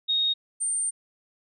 sine tone pair in turn, 3732 / 8876 Hz, A#7 / C#9, +1 / +1 cents, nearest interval octave + minor third, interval 1500 cents, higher second, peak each -21 / -24 dBFS, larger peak first, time 0.08-0.34 / 0.6-0.91 s, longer second, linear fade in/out 20 ms, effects none

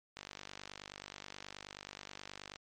click train, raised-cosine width 0.2 ms, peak -27 dBFS, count 119, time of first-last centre 0.17-2.559 s, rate 49.4 Hz, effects MP3 48 kbps

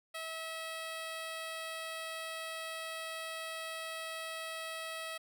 10% pulse tone, 647 Hz, E5, 32 cents flat, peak -31 dBFS, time 0.14-5.18 s, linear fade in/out 10 ms, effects none

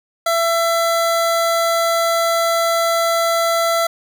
25% pulse tone, 670 Hz, E5, 28 cents sharp, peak -11 dBFS, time 0.26-3.87 s, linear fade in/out 5 ms, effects none

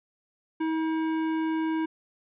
triangle tone with hard clipping, 319.7 Hz, D#4, 47 cents sharp, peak -27 dBFS, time 0.6-1.86 s, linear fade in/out 10 ms, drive 17 dB, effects resampled to 8000 Hz

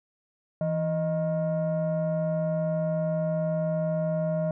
sine tone pair together, 164.81 / 622.2 Hz, E3 / D#5, 0 / 0 cents, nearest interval octave + major seventh, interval 2300 cents, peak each -25 dBFS, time 0.61-4.51 s, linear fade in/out 2 ms, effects tanh soft clip ceiling -21 dBFS

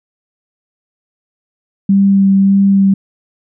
sine tone with vibrato, 196 Hz, G3, in tune, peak -6 dBFS, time 1.89-2.94 s, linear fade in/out 5 ms, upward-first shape sine, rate 1.7 Hz, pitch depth 12 cents each way, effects none

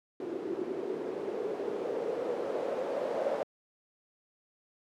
blue noise with low-pass filter sweep, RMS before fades -34 dBFS, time 0.2-3.43 s, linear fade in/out 2 ms, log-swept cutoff 350 to 570 Hz, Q 5, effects high-pass 200 Hz 12 dB/octave

